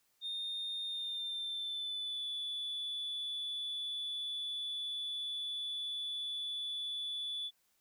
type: tone with pitch glide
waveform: sine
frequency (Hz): 3654 to 3457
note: A#7 to A7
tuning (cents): -35 to -31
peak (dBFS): -35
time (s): 0.21-7.51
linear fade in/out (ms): 50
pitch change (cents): -96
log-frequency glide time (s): 0.86-2.27
effects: tanh soft clip ceiling -34 dBFS + white hiss -75 dBFS RMS until 7.8 s